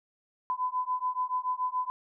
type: beating tone pair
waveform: sine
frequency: 1004 / 1011 Hz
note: B5 / B5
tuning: +28 / +40 cents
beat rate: 7 Hz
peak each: -31 dBFS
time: 0.5-1.9 s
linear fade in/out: 0 ms
effects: none